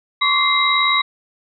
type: tone cluster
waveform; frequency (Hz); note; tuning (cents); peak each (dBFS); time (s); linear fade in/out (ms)
sine; 1065 / 1144 / 2087 / 3842; C6 / D6 / C7 / B7; +30 / -46 / -5 / -48; -23 / -19 / -18 / -18; 0.21-1.02; 10
effects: none